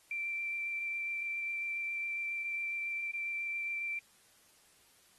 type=tone with vibrato; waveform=sine; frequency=2349 Hz; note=D7; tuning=in tune; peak=-34 dBFS; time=0.11-3.99 s; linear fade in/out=2 ms; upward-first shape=sine; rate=7.3 Hz; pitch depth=9 cents each way; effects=white hiss -65 dBFS RMS until 5.18 s + AAC 32 kbps